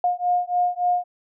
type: beating tone pair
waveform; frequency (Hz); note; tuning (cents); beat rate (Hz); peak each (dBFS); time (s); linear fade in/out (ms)
sine; 712 / 715.5; F5 / F5; +33 / +42; 3.5; -22; 0.04-1.04; 2
effects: none